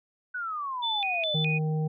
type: exponential sweep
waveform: sine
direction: down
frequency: 1505 to 587.3 Hz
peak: -30 dBFS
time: 0.34-1.35 s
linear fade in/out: 10 ms
type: tone with vibrato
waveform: sine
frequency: 2947 Hz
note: F#7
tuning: 8 cents flat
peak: -27 dBFS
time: 0.82-1.59 s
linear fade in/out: 20 ms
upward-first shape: square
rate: 2.4 Hz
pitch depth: 300 cents each way
type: harmonic tone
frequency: 155.56 Hz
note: D#3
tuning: in tune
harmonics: 1 / 3 / 5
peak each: -25 / -36 / -41 dBFS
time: 1.34-1.88 s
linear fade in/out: 10 ms
effects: none